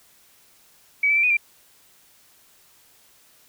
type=tone with pitch steps; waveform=sine; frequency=2276 / 2317 / 2347 / 2479 / 2364 Hz; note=C#7 / D7 / D7 / D#7 / D7; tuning=+45 / -24 / -2 / -7 / +11 cents; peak=-16 dBFS; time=1.03-1.37 s; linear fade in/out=5 ms; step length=68 ms; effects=white hiss -56 dBFS RMS until 3.48 s